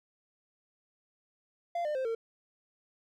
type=tone with pitch steps; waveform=triangle; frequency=690 / 600.7 / 522.9 / 455.2 Hz; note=F5 / D5 / C5 / A#4; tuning=-21 / +39 / -1 / -41 cents; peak=-28 dBFS; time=1.75-2.15 s; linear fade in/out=5 ms; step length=100 ms; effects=none